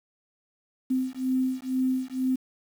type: beating tone pair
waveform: sine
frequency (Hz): 257.7 / 259.8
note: C4 / C4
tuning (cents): -26 / -12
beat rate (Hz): 2.1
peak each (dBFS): -27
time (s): 0.9-2.36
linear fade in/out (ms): 10
effects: 8-bit